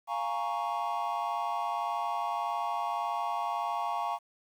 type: chord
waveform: triangle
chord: Bb minor seventh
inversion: second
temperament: equal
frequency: 698.5 / 830.6 / 932.3 / 1108.7 Hz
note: F5 / Ab5 / Bb5 / Db6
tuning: 0 / 0 / 0 / 0 cents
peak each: -33 dBFS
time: 0.07-4.19 s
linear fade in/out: 50 ms
effects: tanh soft clip ceiling -21 dBFS + 10-bit